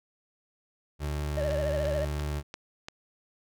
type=tone; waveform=30% pulse; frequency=74 Hz; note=D2; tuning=14 cents sharp; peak=-27 dBFS; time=0.99-2.43 s; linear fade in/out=50 ms
type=tone with vibrato; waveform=triangle; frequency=587.3 Hz; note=D5; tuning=in tune; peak=-26 dBFS; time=1.37-2.05 s; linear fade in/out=5 ms; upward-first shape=triangle; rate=14 Hz; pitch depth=110 cents each way
type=click train; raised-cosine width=0.2 ms; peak=-21 dBFS; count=5; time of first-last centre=1.51-2.885 s; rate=2.91 Hz
effects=none